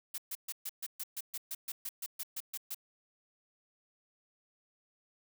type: noise bursts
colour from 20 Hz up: blue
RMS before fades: -39 dBFS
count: 16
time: 0.14-2.746 s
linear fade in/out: 5 ms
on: 41 ms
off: 130 ms
effects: none